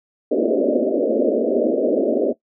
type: band-pass noise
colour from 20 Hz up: white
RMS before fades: -18 dBFS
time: 0.31-2.33 s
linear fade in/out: 10 ms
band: 220 to 620 Hz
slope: 96 dB/octave
effects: noise-tail reverb RT60 0.1 s tail -18 dB re dry